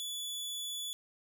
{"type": "tone", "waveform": "sawtooth", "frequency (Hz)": 3439, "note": "A7", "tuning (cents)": -40, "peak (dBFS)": -34, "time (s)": [0, 0.93], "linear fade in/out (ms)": 0, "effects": []}